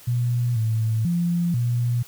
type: tone with pitch steps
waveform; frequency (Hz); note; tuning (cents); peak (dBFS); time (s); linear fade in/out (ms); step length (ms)
sine; 121.1 / 111.3 / 172.8 / 120.4; B2 / A2 / F3 / B2; -34 / +20 / -18 / -44; -19; 0.07-2.03; 10; 490
effects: white hiss -47 dBFS RMS until 2.07 s